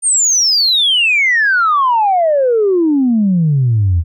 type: exponential sweep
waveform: sine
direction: down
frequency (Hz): 9030 to 79.5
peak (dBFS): -8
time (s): 0.02-4.04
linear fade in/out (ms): 50
effects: tanh soft clip ceiling -5 dBFS